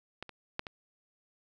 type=clicks; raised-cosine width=0.3 ms; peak=-23 / -29 / -16 / -24 dBFS; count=4; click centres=0.226 / 0.293 / 0.594 / 0.668 s; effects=none